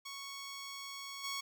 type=tone with level steps; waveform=10% pulse; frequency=1108.7 Hz; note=C#6; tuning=in tune; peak=-35 / -29 dBFS; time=0.05-1.41 s; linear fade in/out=10 ms; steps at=1.23 s; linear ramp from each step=20 ms; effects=none